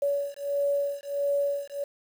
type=beating tone pair; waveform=sine; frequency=566 / 567.5 Hz; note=C#5 / C#5; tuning=+36 / +41 cents; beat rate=1.5 Hz; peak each=-28 dBFS; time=0.02-1.84 s; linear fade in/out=5 ms; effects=8-bit